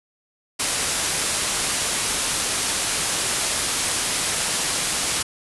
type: low-pass noise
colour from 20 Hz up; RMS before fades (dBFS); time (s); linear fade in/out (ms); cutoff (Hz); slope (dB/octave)
white; -24; 0.59-5.23; 10; 11000; 96
effects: none